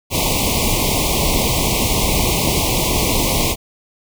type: band-stop noise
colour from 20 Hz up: pink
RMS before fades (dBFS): -17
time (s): 0.1-3.56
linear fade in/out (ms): 50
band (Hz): 1100 to 2100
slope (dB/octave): 96
effects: none